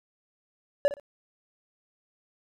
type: tone with echo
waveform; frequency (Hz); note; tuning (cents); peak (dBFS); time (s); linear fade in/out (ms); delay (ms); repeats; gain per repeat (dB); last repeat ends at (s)
triangle; 572; D5; -46; -16; 0.85-0.88; 0; 59; 2; -14; 0.998
effects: none